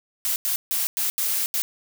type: noise bursts at uneven times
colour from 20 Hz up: blue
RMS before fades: -24 dBFS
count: 6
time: 0.25-0.36 / 0.45-0.56 / 0.71-0.87 / 0.97-1.1 / 1.18-1.46 / 1.54-1.62 s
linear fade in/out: 0 ms
effects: none